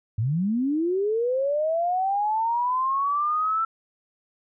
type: linear sweep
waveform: sine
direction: up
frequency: 100 to 1338 Hz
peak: -21 dBFS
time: 0.18-3.65 s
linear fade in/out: 5 ms
effects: none